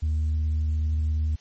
sine tone with tanh clipping, 77.4 Hz, D#2, 9 cents flat, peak -22 dBFS, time 0.02-1.36 s, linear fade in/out 10 ms, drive 1 dB, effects white hiss -57 dBFS RMS until 1.4 s + MP3 32 kbps

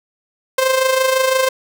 sawtooth tone with amplitude modulation, 523.3 Hz, C5, in tune, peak -7 dBFS, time 0.58-1.49 s, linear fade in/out 5 ms, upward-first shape sine, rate 25.9 Hz, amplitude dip 55%, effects none

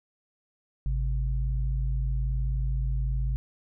sine tone pair together, 51.91 / 130.81 Hz, G#1 / C3, 0 / 0 cents, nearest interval octave + major third, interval 1600 cents, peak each -25 / -32 dBFS, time 0.86-3.36 s, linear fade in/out 0 ms, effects none

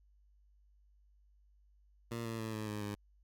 15% pulse tone with pitch steps, 116.54 / 113.68 / 110.89 / 108.17 / 105.52 / 102.93 Hz, A#2 / A#2 / A2 / A2 / G#2 / G#2, 0 / -43 / +14 / -29 / +28 / -15 cents, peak -32 dBFS, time 2.11-2.95 s, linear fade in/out 5 ms, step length 140 ms, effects added 50 Hz sine -64 dBFS peak until 3.23 s

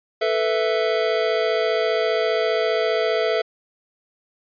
square chord, A suspended second, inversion none, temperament just, 440 / 495 / 660 Hz, A4 / B4 / E5, 0 / +4 / +2 cents, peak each -23 / -26 / -23 dBFS, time 0.21-3.42 s, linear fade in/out 10 ms, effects resampled to 11025 Hz

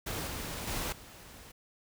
pink noise with level steps, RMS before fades -37 / -39 / -35 / -51 dBFS, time 0.06-1.52 s, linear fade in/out 10 ms, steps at 0.27 / 0.67 / 0.92 s, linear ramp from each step 5 ms, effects none

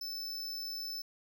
square tone, 5274 Hz, E8, in tune, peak -38 dBFS, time 0.01-1.02 s, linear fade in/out 5 ms, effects none

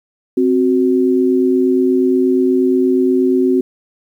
sine tone pair together, 261.6 / 370 Hz, C4 / F#4, 0 / 0 cents, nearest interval tritone, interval 600 cents, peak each -13 dBFS, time 0.37-3.61 s, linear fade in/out 5 ms, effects 8-bit

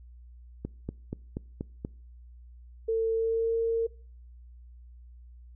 click train, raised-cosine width 3 ms, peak -20 dBFS, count 6, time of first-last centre 0.65-1.849 s, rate 4.17 Hz
sine tone with pitch glide, 450 to 456.8 Hz, A4 to A#4, +39 to -35 cents, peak -24 dBFS, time 2.88-3.87 s, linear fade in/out 10 ms, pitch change +26 cents, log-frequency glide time 3.14-3.55 s
effects noise-tail reverb RT60 0.5 s tail -25 dB re dry + added 60 Hz sine -47 dBFS peak until 5.55 s

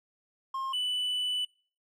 triangle tone pair in turn, 1067 / 2982 Hz, C6 / F#7, +34 / +13 cents, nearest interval octave + tritone, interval 1779 cents, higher second, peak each -29 / -27 dBFS, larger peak second, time 0.54-0.73 / 0.73-1.45 s, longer second, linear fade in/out 5 ms, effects noise-tail reverb RT60 0.4 s tail -24 dB re dry

